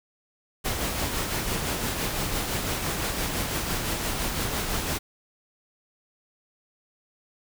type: noise with tremolo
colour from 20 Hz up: pink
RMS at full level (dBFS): -27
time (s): 0.64-4.99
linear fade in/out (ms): 20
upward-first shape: sine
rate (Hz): 5.9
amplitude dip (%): 35
effects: none